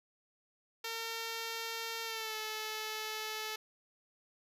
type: tone with pitch glide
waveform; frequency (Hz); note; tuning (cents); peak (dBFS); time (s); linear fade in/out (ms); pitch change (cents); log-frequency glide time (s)
5% pulse; 455.5 to 433.7; A#4 to A4; -40 to -25; -26; 0.84-3.56; 5; -85; 2.04-2.36
effects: resampled to 32000 Hz